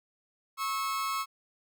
40% pulse tone pair together, 1093.2 / 1300 Hz, C#6 / E6, -24 / -24 cents, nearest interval minor third, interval 300 cents, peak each -31 / -33 dBFS, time 0.57-1.26 s, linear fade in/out 50 ms, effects none

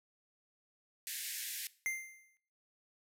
white band-pass noise, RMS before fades -42 dBFS, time 1.07-1.67 s, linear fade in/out 0 ms, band 1600 to 15000 Hz, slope 96 dB/octave
square tone with exponential decay, 2093 Hz, C7, in tune, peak -32 dBFS, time 1.86-2.37 s, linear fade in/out 0 ms, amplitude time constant 110 ms
effects noise-tail reverb RT60 0.5 s tail -19 dB re dry

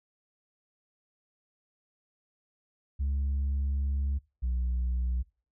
sine tone pair in turn, 69.2 / 61.65 Hz, C#2 / B1, -2 / -2 cents, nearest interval major second, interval 200 cents, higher first, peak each -24 dBFS, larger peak neither, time 2.99-4.19 / 4.42-5.23 s, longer first, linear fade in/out 20 ms, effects noise-tail reverb RT60 0.4 s tail -26 dB re dry + tanh soft clip ceiling -25 dBFS

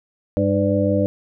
harmonic tone with a mistuned harmonic, 100.3 Hz, G2, 40 cents sharp, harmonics 1 / 2 / 3 / 5 / 6, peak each -22 / -22 / -22 / -22 / -22 dBFS, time 0.37-1.06 s, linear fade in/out 0 ms, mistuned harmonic 6, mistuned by -42 cents, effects none

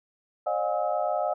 sine tone cluster, 541 / 608 / 718 / 817 / 1287 Hz, C#5 / D#5 / F5 / G#5 / E6, -42 / -40 / +48 / -29 / -42 cents, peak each -34 / -28 / -28 / -34 / -36 dBFS, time 0.46-1.34 s, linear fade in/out 10 ms, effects none

